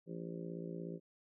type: harmonic tone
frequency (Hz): 56.8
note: A#1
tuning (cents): -44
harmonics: 3 / 4 / 5 / 6 / 7 / 8 / 9 / 10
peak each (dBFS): -44 / -55 / -51 / -50 / -48 / -61 / -52 / -59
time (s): 0.06-1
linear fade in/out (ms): 50
effects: none